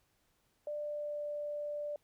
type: tone with pitch glide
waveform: sine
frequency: 593 to 589.2 Hz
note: D5 to D5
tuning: +17 to +6 cents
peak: -36 dBFS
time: 0.67-1.96 s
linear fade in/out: 2 ms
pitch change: -11 cents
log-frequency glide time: 0.8-1.24 s
effects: pink hiss -75 dBFS RMS until 2.03 s